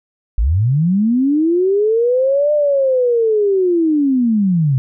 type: linear two-way sweep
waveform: sine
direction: up then down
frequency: 46.25 to 602 to 125.3 Hz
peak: -11 dBFS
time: 0.38-4.78 s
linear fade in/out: 0 ms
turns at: 2.53 s
effects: none